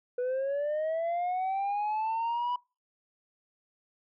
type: linear sweep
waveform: sine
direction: up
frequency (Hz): 488.5 to 987.8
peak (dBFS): -25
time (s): 0.18-2.56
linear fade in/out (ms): 5
effects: noise-tail reverb RT60 0.3 s tail -25 dB re dry + tanh soft clip ceiling -27 dBFS